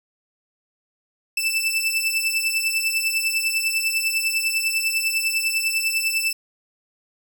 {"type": "beating tone pair", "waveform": "sawtooth", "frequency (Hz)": [2639, 2649], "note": ["E7", "E7"], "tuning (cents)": [1, 8], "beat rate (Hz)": 10, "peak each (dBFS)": [-20, -20], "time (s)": [1.37, 6.33], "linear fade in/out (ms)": 5, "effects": []}